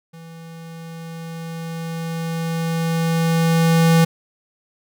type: tone with level ramp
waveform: square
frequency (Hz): 164.81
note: E3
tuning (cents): 0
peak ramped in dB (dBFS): -38 to -11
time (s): 0.13-4.05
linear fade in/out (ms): 10
effects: none